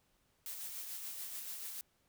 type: noise with tremolo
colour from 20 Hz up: blue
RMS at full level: -43 dBFS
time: 0.46-1.81 s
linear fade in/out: 0 ms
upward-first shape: sine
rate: 6.9 Hz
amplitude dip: 35%
effects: pink hiss -75 dBFS RMS until 2.08 s